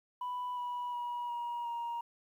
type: tone with pitch steps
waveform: sine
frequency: 990 / 977.5 / 965.2 / 953 / 940.9 Hz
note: B5 / B5 / B5 / A#5 / A#5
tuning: +4 / -18 / -40 / +38 / +16 cents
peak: -33 dBFS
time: 0.21-2.01 s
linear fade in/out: 5 ms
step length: 360 ms
effects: tanh soft clip ceiling -33 dBFS + 11-bit